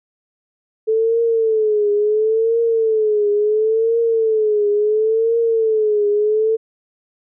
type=tone with vibrato; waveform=sine; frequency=436.8 Hz; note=A4; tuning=13 cents flat; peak=-13 dBFS; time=0.87-6.57 s; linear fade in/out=20 ms; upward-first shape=triangle; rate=0.72 Hz; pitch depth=110 cents each way; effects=none